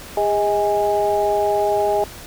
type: tone cluster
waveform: sine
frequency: 407.8 / 631 / 824 Hz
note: G#4 / D#5 / G#5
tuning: -32 / +24 / -14 cents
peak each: -20 dBFS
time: 0.17-2.04 s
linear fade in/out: 2 ms
effects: pink hiss -37 dBFS RMS until 2.26 s